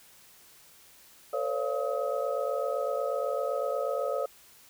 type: tone cluster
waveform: sine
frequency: 450.6 / 520 / 568 / 689 / 1269 Hz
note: A4 / C5 / C#5 / F5 / D#6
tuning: +41 / -11 / +42 / -24 / +34 cents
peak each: -35 / -33 / -31 / -37 / -37 dBFS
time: 1.33-4.26 s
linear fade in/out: 5 ms
effects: white hiss -56 dBFS RMS until 4.69 s